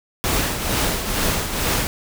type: noise with tremolo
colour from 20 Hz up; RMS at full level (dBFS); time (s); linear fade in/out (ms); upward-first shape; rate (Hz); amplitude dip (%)
pink; -19; 0.24-1.87; 0; triangle; 2.2; 60
effects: none